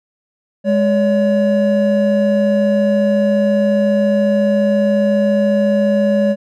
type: tone pair together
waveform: triangle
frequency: 206.8 / 566 Hz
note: G#3 / C#5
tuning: -7 / +36 cents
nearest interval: octave + perfect fourth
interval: 1743 cents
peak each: -12 dBFS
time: 0.64-6.36 s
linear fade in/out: 50 ms
effects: none